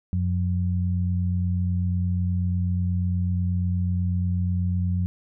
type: tone pair together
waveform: sine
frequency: 90.96 / 179.2 Hz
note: F#2 / F3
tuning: -29 / +45 cents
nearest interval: octave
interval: 1174 cents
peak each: -22 / -27 dBFS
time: 0.13-5.06 s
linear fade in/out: 0 ms
effects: none